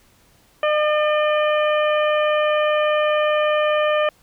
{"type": "harmonic tone with a mistuned harmonic", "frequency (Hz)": 605, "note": "D#5", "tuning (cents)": -49, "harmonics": [1, 2, 3, 4, 5], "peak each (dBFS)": [-17, -23, -27, -29, -31], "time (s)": [0.63, 4.09], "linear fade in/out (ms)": 2, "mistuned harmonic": 3, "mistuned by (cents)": -16, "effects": ["pink hiss -56 dBFS RMS until 4.22 s"]}